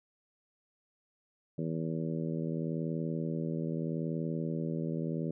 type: harmonic tone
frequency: 80.8 Hz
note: E2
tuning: 34 cents flat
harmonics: 2 / 3 / 4 / 5 / 6 / 7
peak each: -34 / -38 / -40 / -42 / -44 / -45 dBFS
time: 1.58-5.31 s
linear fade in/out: 5 ms
effects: none